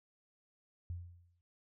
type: tone with exponential decay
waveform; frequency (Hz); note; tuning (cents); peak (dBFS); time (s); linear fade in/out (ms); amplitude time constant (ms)
sine; 87.31; F2; 0; -36; 0.9-1.41; 0; 110
effects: none